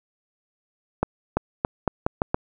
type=accelerating click train; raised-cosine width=1 ms; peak=-6 dBFS; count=7; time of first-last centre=1.03-2.345 s; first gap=340 ms; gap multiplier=0.82; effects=none